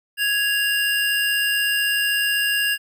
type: tone pair together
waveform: square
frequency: 1661.2 / 2794 Hz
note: G#6 / F7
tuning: 0 / 0 cents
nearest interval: major sixth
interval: 900 cents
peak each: -22 dBFS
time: 0.17-2.78 s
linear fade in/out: 50 ms
effects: none